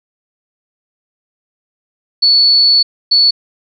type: tone bursts at uneven times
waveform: sine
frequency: 4435 Hz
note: C#8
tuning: in tune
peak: -6 dBFS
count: 2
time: 2.22-2.83 / 3.11-3.31 s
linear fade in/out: 10 ms
effects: none